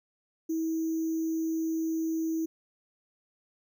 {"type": "tone with sample-and-hold", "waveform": "sine", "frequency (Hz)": 323.5, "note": "E4", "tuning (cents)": -32, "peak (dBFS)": -27, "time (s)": [0.49, 2.46], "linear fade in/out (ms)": 10, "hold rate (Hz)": 6300, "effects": []}